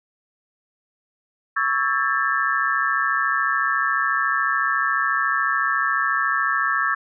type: tone cluster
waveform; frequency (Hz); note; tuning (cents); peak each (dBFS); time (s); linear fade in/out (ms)
sine; 1120 / 1314 / 1627 / 1761; C#6 / E6 / G#6 / A6; +18 / -6 / -36 / +1; -24; 1.56-6.95; 10
effects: none